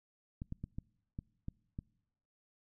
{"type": "clicks", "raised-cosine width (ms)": 5, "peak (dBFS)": -28, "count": 7, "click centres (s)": [0.419, 0.524, 0.64, 0.785, 1.189, 1.484, 1.789], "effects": ["noise-tail reverb RT60 0.9 s tail -26 dB re dry"]}